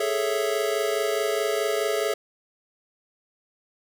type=chord; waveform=square; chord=A major seventh; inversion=third; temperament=equal; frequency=415.3 / 440 / 554.4 / 659.3 Hz; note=G#4 / A4 / C#5 / E5; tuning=0 / 0 / 0 / 0 cents; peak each=-28 / -29 / -31 / -30 dBFS; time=0-2.14 s; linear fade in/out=5 ms; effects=none